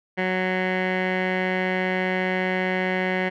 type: tone with low-pass filter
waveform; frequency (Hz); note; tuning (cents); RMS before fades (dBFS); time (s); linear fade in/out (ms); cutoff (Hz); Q
15% pulse; 185.1; F#3; +1; -24; 0.17-3.3; 20; 2200; 4.1
effects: none